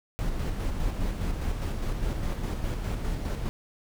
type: noise with tremolo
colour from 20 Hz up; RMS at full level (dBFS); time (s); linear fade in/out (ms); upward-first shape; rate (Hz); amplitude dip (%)
brown; -28; 0.19-3.49; 0; square; 4.9; 35
effects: none